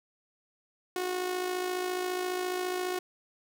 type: tone with amplitude modulation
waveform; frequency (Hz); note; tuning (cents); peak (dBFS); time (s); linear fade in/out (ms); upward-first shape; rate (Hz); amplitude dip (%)
sawtooth; 364.8; F#4; -24; -24; 0.96-2.99; 2; sine; 54.6; 50
effects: none